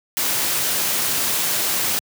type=noise; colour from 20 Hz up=white; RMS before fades=-21 dBFS; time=0.17-1.99 s; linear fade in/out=0 ms; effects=high-pass 100 Hz 12 dB/octave